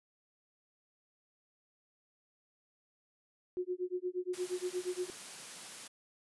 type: tone with tremolo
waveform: sine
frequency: 362.7 Hz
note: F#4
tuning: 34 cents flat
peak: -31 dBFS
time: 3.57-5.1 s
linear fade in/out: 0 ms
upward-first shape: sine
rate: 8.5 Hz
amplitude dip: 100%
type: high-pass noise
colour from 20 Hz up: white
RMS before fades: -47 dBFS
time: 4.33-5.88 s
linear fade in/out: 10 ms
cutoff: 130 Hz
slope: 24 dB/octave
effects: resampled to 24000 Hz